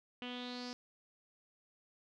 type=tone with low-pass filter sweep; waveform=sawtooth; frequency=246.9 Hz; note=B3; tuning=in tune; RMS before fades=-44 dBFS; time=0.22-0.73 s; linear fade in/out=0 ms; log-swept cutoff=2900 to 5200 Hz; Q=6.5; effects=none